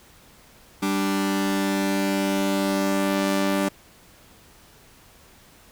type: tone pair together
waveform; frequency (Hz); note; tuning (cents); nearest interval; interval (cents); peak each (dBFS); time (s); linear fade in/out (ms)
sawtooth; 196 / 293.9; G3 / D4; 0 / +1; perfect fifth; 701; -20; 0.82-3.69; 10
effects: pink hiss -52 dBFS RMS until 5.71 s